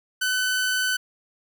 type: tone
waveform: sawtooth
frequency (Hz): 1508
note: F#6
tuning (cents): +32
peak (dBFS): -18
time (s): 0.21-0.97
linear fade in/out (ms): 10
effects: none